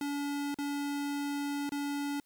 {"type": "tone with dropouts", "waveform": "square", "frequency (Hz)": 285.8, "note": "D4", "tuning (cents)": -47, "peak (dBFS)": -33, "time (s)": [0.01, 2.2], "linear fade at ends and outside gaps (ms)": 2, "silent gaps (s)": [[0.544, 0.586], [1.693, 1.72]], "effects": ["white hiss -72 dBFS RMS until 2.25 s"]}